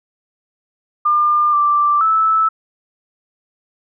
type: tone with pitch steps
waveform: sine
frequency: 1200 / 1175 / 1310 Hz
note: D6 / D6 / E6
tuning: +37 / +1 / -11 cents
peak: -11 dBFS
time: 1.05-2.49 s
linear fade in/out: 10 ms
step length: 480 ms
effects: none